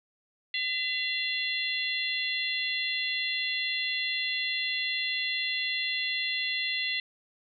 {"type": "harmonic tone with a mistuned harmonic", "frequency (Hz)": 687, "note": "F5", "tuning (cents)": -29, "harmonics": [3, 4, 5, 6], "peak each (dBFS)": [-32, -33, -34, -35], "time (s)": [0.54, 7], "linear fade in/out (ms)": 2, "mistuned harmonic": 3, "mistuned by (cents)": -30, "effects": []}